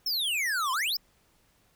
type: exponential two-way sweep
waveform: square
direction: down then up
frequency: 5480 to 994 to 5480 Hz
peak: -27 dBFS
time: 0.06-0.97 s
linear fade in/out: 5 ms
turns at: 0.72 s
effects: pink hiss -66 dBFS RMS until 1.75 s